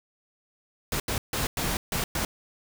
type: noise bursts at uneven times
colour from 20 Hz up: pink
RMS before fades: -28 dBFS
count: 6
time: 0.92-1 / 1.08-1.18 / 1.33-1.47 / 1.57-1.77 / 1.92-2.04 / 2.15-2.25 s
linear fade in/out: 2 ms
effects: none